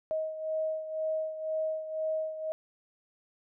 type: beating tone pair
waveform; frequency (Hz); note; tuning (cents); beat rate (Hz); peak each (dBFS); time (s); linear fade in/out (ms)
sine; 630 / 632; D#5 / D#5; +21 / +27; 2; -31 / -37; 0.11-2.52; 0
effects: none